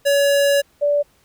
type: tone pair in turn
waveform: square / sine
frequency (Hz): 565 / 580.9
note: C#5 / D5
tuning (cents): +33 / -19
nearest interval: unison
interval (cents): 48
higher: second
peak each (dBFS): -14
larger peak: neither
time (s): 0.05-0.62 / 0.81-1.03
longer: first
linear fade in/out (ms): 20
effects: pink hiss -58 dBFS RMS until 1.24 s